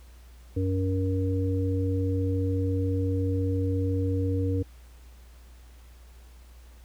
harmonic tone, 94.2 Hz, F#2, 32 cents sharp, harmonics 1 / 3 / 5, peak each -25 / -30 / -32 dBFS, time 0.56-4.63 s, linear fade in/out 10 ms, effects added 60 Hz sine -47 dBFS peak until 6.84 s + pink hiss -59 dBFS RMS until 6.84 s

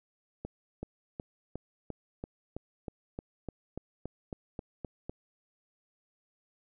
accelerating click train, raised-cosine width 2 ms, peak -24 dBFS, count 16, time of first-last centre 0.45-5.095 s, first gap 380 ms, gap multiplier 0.97, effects none

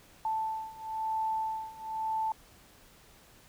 sine beating tone pair, 880 / 881 Hz, A5 / A5, 0 / +2 cents, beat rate 1 Hz, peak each -35 / -33 dBFS, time 0.25-2.32 s, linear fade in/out 2 ms, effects pink hiss -58 dBFS RMS until 3.48 s

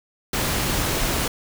pink noise, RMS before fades -23 dBFS, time 0.33-1.28 s, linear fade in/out 5 ms, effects none

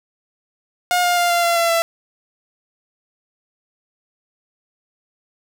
sawtooth tone with pitch steps, 715 / 707.2 / 699.5 / 691.8 / 684.3 / 676.8 / 669.4 Hz, F5 / F5 / F5 / F5 / F5 / E5 / E5, +41 / +22 / +3 / -17 / -35 / +45 / +26 cents, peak -11 dBFS, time 0.91-1.82 s, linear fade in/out 0 ms, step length 130 ms, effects none

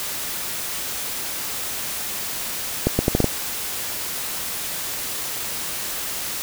accelerating click train, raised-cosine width 2 ms, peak -3 dBFS, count 6, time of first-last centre 2.87-3.243 s, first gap 120 ms, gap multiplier 0.76, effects white hiss -28 dBFS RMS until 6.42 s

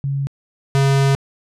sine / square tone pair in turn, 138.59 / 137.32 Hz, C#3 / C#3, 0 / -16 cents, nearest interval unison, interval 16 cents, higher first, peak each -18 / -13 dBFS, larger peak second, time 0.04-0.27 / 0.75-1.15 s, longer second, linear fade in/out 0 ms, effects low-pass 9000 Hz 12 dB/octave

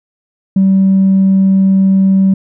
triangle tone with tanh clipping, 192.3 Hz, G3, 33 cents flat, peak -6 dBFS, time 0.56-2.34 s, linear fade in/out 5 ms, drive 5 dB, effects none

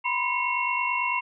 sine tone cluster, 973 / 1022 / 2179 / 2737 Hz, B5 / C6 / C#7 / F7, -26 / -41 / -30 / -36 cents, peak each -29 dBFS, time 0.04-1.21 s, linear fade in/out 20 ms, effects none

